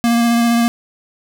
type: tone with vibrato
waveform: square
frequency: 234.5 Hz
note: A#3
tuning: 11 cents sharp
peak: -12 dBFS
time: 0.04-0.68 s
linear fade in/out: 0 ms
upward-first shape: triangle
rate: 15 Hz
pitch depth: 18 cents each way
effects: none